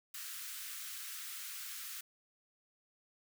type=high-pass noise; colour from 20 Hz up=white; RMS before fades=-45 dBFS; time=0.14-2.01 s; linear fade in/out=5 ms; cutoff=1200 Hz; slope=48 dB/octave; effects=none